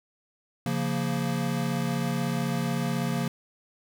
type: chord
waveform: square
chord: Bb minor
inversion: first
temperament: equal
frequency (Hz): 138.59 / 174.61 / 233.1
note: Db3 / F3 / Bb3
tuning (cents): 0 / 0 / 0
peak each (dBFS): -31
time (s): 0.66-3.28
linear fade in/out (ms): 2
effects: none